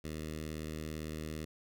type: tone with notch filter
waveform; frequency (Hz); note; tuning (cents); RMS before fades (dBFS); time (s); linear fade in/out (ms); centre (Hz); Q
10% pulse; 77.78; D#2; 0; -41; 0.04-1.45; 5; 930; 1
effects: none